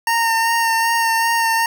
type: tone with vibrato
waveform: 25% pulse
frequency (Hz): 916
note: A#5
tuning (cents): -31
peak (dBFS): -11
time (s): 0.07-1.66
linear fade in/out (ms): 2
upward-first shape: sine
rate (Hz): 2.6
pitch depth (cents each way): 19
effects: none